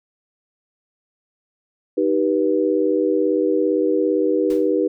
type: chord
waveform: sine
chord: Eb augmented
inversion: none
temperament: just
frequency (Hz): 311.1 / 388.9 / 486.1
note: Eb4 / G4 / B4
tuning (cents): 0 / -14 / -28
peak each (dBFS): -20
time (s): 1.97-4.88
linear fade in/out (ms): 10
type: noise with exponential decay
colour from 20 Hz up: pink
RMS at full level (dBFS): -36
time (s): 4.5-4.73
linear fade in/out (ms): 2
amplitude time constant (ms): 50
effects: none